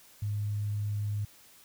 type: tone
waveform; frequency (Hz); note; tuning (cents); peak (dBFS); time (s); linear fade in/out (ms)
sine; 103.83; G#2; 0; -29; 0.22-1.25; 5
effects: white hiss -57 dBFS RMS until 1.64 s